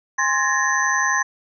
sine tone cluster, 820 / 1049 / 1694 / 1845 / 6070 Hz, G#5 / C6 / G#6 / A#6 / F#8, -22 / +4 / +34 / -18 / +43 cents, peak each -29 / -22 / -22 / -22 / -27 dBFS, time 0.18-1.23 s, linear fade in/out 10 ms, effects none

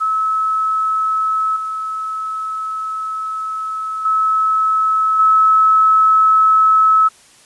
sine tone with level steps, 1296 Hz, E6, 30 cents flat, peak -14 / -20 / -12 / -8 dBFS, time 0-7.09 s, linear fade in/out 20 ms, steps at 1.56 / 4.05 / 5.19 s, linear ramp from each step 5 ms, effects white hiss -47 dBFS RMS until 7.45 s + resampled to 24000 Hz

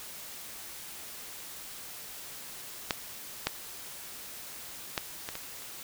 clicks, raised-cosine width 0.2 ms, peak -9 / -9 / -11 / -18 / -20 / -29 dBFS, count 6, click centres 2.908 / 3.47 / 4.978 / 5.289 / 5.354 / 5.621 s, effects white hiss -44 dBFS RMS until 5.83 s

